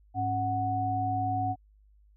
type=tone cluster; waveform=sine; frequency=103.7 / 274.2 / 740 Hz; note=G#2 / C#4 / F#5; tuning=-2 / -19 / 0 cents; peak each=-32 / -36 / -28 dBFS; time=0.14-1.56 s; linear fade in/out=50 ms; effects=added 51 Hz sine -57 dBFS peak until 2.16 s